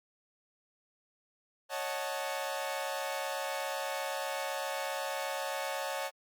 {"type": "chord", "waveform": "sawtooth", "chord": "D# half-diminished seventh", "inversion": "third", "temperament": "equal", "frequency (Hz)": [554.4, 622.3, 740, 880], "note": ["C#5", "D#5", "F#5", "A5"], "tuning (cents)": [0, 0, 0, 0], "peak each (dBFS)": [-34, -37, -37, -36], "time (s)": [1.69, 6.11], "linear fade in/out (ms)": 50, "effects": ["Opus 48 kbps"]}